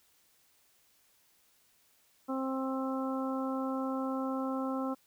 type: harmonic tone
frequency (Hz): 264.4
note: C4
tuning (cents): +18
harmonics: 1 / 2 / 3 / 4 / 5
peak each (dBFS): -33 / -38 / -42 / -42 / -42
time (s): 2.28-4.95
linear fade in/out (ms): 20
effects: white hiss -68 dBFS RMS until 5.06 s